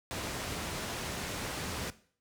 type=low-pass noise; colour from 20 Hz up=pink; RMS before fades=-37 dBFS; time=0.11-1.9 s; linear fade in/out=0 ms; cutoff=9800 Hz; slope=12 dB/octave; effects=noise-tail reverb RT60 0.5 s tail -17 dB re dry + high-pass 60 Hz 12 dB/octave